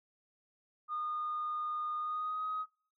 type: tone with pitch glide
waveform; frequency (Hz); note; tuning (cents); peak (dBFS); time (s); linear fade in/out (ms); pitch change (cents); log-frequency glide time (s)
sine; 1224 to 1259.9; D#6 to D#6; -29 to +21; -33; 0.88-2.66; 50; +50; 1.98-2.45
effects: noise-tail reverb RT60 0.5 s tail -22 dB re dry + tanh soft clip ceiling -29 dBFS